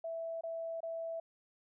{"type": "tone bursts", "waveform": "sine", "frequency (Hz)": 659.3, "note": "E5", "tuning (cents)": 0, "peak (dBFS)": -37, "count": 3, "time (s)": [0.04, 1.2], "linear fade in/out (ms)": 5, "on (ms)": 370, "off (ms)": 25, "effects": []}